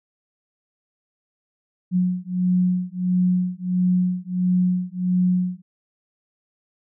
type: beating tone pair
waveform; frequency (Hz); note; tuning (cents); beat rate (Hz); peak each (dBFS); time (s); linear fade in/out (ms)
sine; 180.6 / 182.1; F#3 / F#3; -42 / -27; 1.5; -21; 1.91-5.62; 50
effects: none